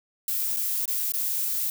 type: noise with dropouts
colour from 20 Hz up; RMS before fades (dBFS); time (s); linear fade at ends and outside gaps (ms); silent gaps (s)
violet; -27; 0.28-1.7; 2; 0.564-0.568 / 0.856-0.878 / 1.121-1.137
effects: none